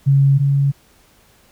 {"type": "tone pair in turn", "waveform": "sine", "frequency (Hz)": [138.3, 139.66], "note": ["C#3", "C#3"], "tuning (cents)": [-4, 13], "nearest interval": "unison", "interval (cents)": 17, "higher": "second", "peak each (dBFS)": [-9, -12], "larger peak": "first", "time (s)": [[0.06, 0.39], [0.39, 0.72]], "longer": "neither", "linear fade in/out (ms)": 20, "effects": ["pink hiss -53 dBFS RMS until 1.51 s"]}